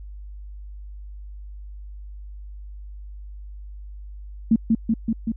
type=tone with echo; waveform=sine; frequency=224.9 Hz; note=A3; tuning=38 cents sharp; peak=-12 dBFS; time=4.51-4.56 s; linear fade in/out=5 ms; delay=190 ms; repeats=4; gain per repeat=-2 dB; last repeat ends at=5.32 s; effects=added 50 Hz sine -35 dBFS peak until 5.36 s